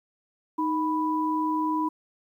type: tone pair together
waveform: sine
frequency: 311.1 / 987.8 Hz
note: D#4 / B5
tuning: 0 / 0 cents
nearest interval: octave + minor sixth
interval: 2000 cents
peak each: -26 dBFS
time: 0.58-1.89 s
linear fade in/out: 10 ms
effects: 10-bit